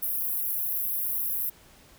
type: high-pass noise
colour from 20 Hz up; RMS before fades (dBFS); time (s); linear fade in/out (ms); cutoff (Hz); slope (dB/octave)
pink; -29; 0.02-1.5; 10; 11000; 96
effects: pink hiss -55 dBFS RMS until 1.98 s